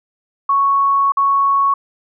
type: tone with dropouts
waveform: sine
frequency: 1108.7 Hz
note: C#6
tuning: in tune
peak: -11 dBFS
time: 0.49-1.74 s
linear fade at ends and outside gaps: 5 ms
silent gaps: 1.121-1.17 s
effects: none